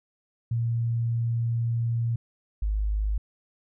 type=tone pair in turn; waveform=sine; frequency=116.54 / 51.91 Hz; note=A#2 / G#1; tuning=0 / 0 cents; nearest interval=octave + major second; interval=1400 cents; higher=first; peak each=-23 dBFS; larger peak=neither; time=0.51-2.16 / 2.62-3.18 s; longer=first; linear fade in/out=5 ms; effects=none